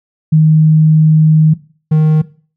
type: tone pair in turn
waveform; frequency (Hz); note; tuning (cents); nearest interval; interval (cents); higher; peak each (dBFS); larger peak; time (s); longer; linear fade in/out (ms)
sine / triangle; 156.3 / 155.31; D#3 / D#3; +8 / -3; unison; 11; first; -4; neither; 0.32-1.54 / 1.91-2.22; first; 10
effects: noise-tail reverb RT60 0.4 s tail -18 dB re dry